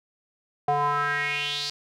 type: tone with band-pass filter sweep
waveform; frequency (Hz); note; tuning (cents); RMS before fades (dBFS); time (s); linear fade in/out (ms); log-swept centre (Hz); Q
square; 145.1; D3; -21; -26; 0.68-1.7; 2; 740 to 4700; 4.7
effects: none